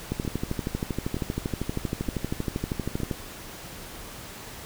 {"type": "two click trains", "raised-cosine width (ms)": 3, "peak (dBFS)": [-18, -14], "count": [4, 39], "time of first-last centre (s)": [[0.25, 3.002], [0.12, 3.112]], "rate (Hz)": [1.09, 12.7], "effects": ["pink hiss -41 dBFS RMS until 4.65 s"]}